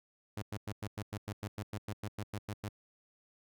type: tone bursts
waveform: sawtooth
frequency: 103.83 Hz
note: G#2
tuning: in tune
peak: -33 dBFS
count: 16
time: 0.37-2.688 s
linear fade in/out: 5 ms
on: 53 ms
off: 98 ms
effects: none